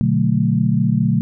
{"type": "chord", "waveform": "sine", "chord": "B minor seventh", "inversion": "none", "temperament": "equal with one note detuned", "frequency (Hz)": [121.98, 146.83, 185, 220], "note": ["B2", "D3", "F#3", "A3"], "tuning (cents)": [-21, 0, 0, 0], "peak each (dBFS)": -19, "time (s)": [0.01, 1.21], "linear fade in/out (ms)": 0, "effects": []}